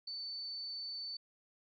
sine tone, 4516 Hz, C#8, 31 cents sharp, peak -40 dBFS, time 0.07-1.17 s, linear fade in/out 5 ms, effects none

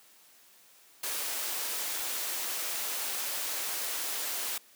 white high-pass noise, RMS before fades -34 dBFS, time 1.03-4.58 s, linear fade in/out 5 ms, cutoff 350 Hz, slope 12 dB/octave, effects white hiss -59 dBFS RMS until 4.75 s + high-pass 200 Hz 12 dB/octave

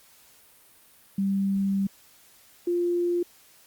sine tone pair in turn, 196 / 349.2 Hz, G3 / F4, 0 / 0 cents, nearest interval minor seventh, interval 1000 cents, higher second, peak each -22 / -22 dBFS, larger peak neither, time 1.18-1.87 / 2.67-3.23 s, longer first, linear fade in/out 5 ms, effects white hiss -56 dBFS RMS until 3.66 s + Opus 48 kbps

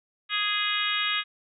harmonic tone, 415.3 Hz, G#4, in tune, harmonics 3 / 4 / 5 / 6 / 7 / 8 / 9, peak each -32 / -32 / -32 / -32 / -32 / -32 / -32 dBFS, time 0.29-1.24 s, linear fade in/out 50 ms, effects none

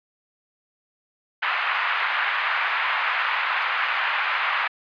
pink band-pass noise, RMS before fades -24 dBFS, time 1.42-4.68 s, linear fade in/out 10 ms, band 1000 to 2600 Hz, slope 24 dB/octave, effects resampled to 11025 Hz

